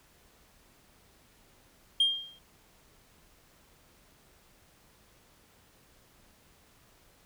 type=tone with exponential decay; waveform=sine; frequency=3209 Hz; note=G7; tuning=40 cents sharp; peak=-17 dBFS; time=2-2.39 s; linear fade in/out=5 ms; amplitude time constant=83 ms; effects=tanh soft clip ceiling -19 dBFS + pink hiss -62 dBFS RMS until 7.25 s